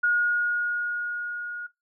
sine tone with level ramp, 1439 Hz, F#6, 49 cents flat, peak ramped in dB -18 to -32 dBFS, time 0.03-1.67 s, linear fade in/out 10 ms, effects noise-tail reverb RT60 0.2 s tail -20 dB re dry

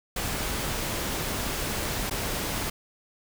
pink noise with dropouts, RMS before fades -30 dBFS, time 0.16-2.7 s, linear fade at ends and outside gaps 5 ms, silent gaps 2.098-2.109 s, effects none

